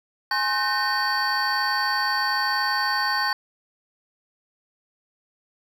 triangle tone cluster, 832 / 1064 / 1526 / 1836 / 4537 Hz, G#5 / C6 / G6 / A#6 / C#8, +3 / +29 / -47 / -27 / +39 cents, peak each -26 dBFS, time 0.31-3.33 s, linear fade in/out 2 ms, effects none

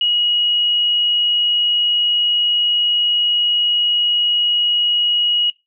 sine tone, 2900 Hz, F#7, 35 cents flat, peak -14 dBFS, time 0.01-5.5 s, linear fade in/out 2 ms, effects noise-tail reverb RT60 0.2 s tail -20 dB re dry

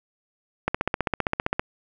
click train, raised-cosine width 0.5 ms, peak -7 dBFS, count 15, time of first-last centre 0.68-1.595 s, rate 15.3 Hz, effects none

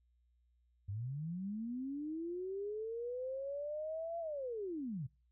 sine linear two-way sweep, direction up then down, 93.2 to 682 to 118.1 Hz, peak -38 dBFS, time 0.88-5.07 s, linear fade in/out 10 ms, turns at 4.19 s, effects noise-tail reverb RT60 0.3 s tail -24 dB re dry + added 60 Hz sine -70 dBFS peak until 5.31 s

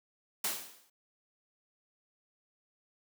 white noise with exponential decay, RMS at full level -30 dBFS, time 0.44-0.9 s, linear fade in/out 5 ms, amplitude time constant 98 ms, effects high-pass 200 Hz 12 dB/octave

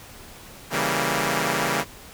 5% pulse chord, C# diminished seventh, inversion none, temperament equal, 138.59 / 164.81 / 196 / 233.1 Hz, C#3 / E3 / G3 / Bb3, 0 / 0 / 0 / 0 cents, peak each -16 dBFS, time 0.7-1.85 s, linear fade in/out 50 ms, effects pink hiss -44 dBFS RMS until 2.13 s

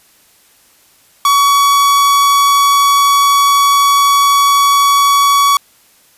45% pulse tone, 1128 Hz, C#6, 30 cents sharp, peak -7 dBFS, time 1.25-5.57 s, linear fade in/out 2 ms, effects white hiss -49 dBFS RMS until 6.17 s + resampled to 32000 Hz

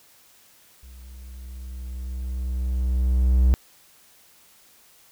triangle tone with level ramp, 63 Hz, B1, 35 cents sharp, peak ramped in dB -40 to -11 dBFS, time 0.83-3.54 s, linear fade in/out 0 ms, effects white hiss -55 dBFS RMS until 5.11 s

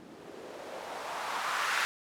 violet noise with low-pass filter sweep, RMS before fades -36 dBFS, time 0-1.85 s, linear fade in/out 0 ms, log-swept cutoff 280 to 1600 Hz, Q 1.9, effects none

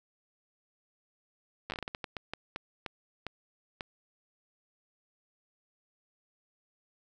slowing click train, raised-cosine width 0.3 ms, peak -20 dBFS, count 16, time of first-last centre 1.7-3.808 s, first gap 9 ms, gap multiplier 1.34, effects none

